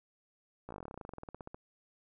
slowing click train, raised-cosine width 1 ms, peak -30 dBFS, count 24, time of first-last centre 0.69-1.545 s, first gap 16 ms, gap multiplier 1.07, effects none

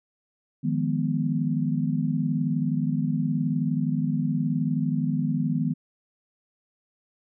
sine chord, F half-diminished seventh, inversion third, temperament equal, 155.56 / 174.61 / 207.7 / 246.9 Hz, Eb3 / F3 / Ab3 / Cb4, 0 / 0 / 0 / 0 cents, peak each -26 / -30 / -30 / -27 dBFS, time 0.63-5.74 s, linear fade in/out 20 ms, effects none

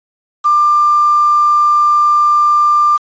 sine tone with quantisation, 1191 Hz, D6, 24 cents sharp, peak -7 dBFS, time 0.44-2.98 s, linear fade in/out 20 ms, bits 5, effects resampled to 16000 Hz

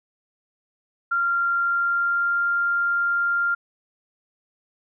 sine tone with pitch glide, 1386 to 1394.8 Hz, F6 to F6, -14 to -3 cents, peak -19 dBFS, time 1.11-3.55 s, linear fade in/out 10 ms, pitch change +11 cents, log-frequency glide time 1.55-2.42 s, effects none

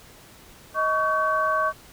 sine tone cluster, 628 / 1125 / 1538 Hz, D#5 / C#6 / G6, +16 / +25 / -33 cents, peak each -26 / -22 / -27 dBFS, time 0.74-1.73 s, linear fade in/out 50 ms, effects pink hiss -49 dBFS RMS until 1.92 s

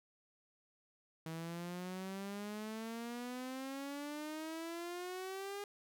sawtooth exponential sweep, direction up, 160.2 to 408.8 Hz, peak -38 dBFS, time 1.26-5.64 s, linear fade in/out 2 ms, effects none

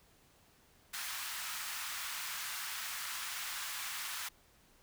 pink high-pass noise, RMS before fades -41 dBFS, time 0.93-4.29 s, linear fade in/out 10 ms, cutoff 1100 Hz, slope 24 dB/octave, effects pink hiss -66 dBFS RMS until 4.82 s

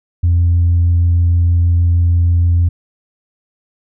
sine tone with vibrato, 86.1 Hz, F2, 24 cents flat, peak -7 dBFS, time 0.23-2.69 s, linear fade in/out 10 ms, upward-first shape triangle, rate 6.4 Hz, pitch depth 8 cents each way, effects tanh soft clip ceiling -6 dBFS

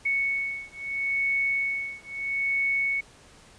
sine beating tone pair, 2215 / 2215.76 Hz, C#7 / C#7, -2 / -1 cents, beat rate 0.76 Hz, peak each -28 dBFS, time 0.05-3.01 s, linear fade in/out 10 ms, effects pink hiss -53 dBFS RMS until 3.58 s + resampled to 22050 Hz

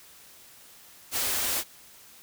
white band-stop noise, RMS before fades -28 dBFS, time 1.11-1.64 s, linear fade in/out 50 ms, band 140 to 220 Hz, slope 96 dB/octave, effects white hiss -52 dBFS RMS until 2.22 s

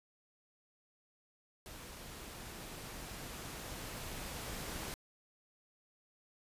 pink noise with level ramp, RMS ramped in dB -50 to -42 dBFS, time 1.66-4.94 s, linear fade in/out 0 ms, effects resampled to 32000 Hz

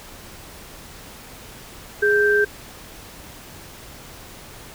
sine tone pair together, 415.3 / 1568 Hz, G#4 / G6, 0 / 0 cents, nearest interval octave + major seventh, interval 2300 cents, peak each -17 dBFS, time 2.02-2.45 s, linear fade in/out 10 ms, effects pink hiss -41 dBFS RMS until 4.74 s

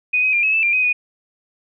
sine tone with pitch steps, 2489 / 2526 / 2394 / 2573 / 2637 / 2384 / 2514 / 2469 Hz, D#7 / D#7 / D7 / E7 / E7 / D7 / D#7 / D#7, 0 / +26 / +33 / -43 / 0 / +25 / +17 / -14 cents, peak -14 dBFS, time 0.13-0.93 s, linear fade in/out 10 ms, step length 100 ms, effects none

